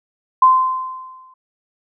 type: tone with exponential decay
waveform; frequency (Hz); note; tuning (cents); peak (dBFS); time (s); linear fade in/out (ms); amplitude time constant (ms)
sine; 1035; C6; -19; -5; 0.42-1.34; 5; 200
effects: none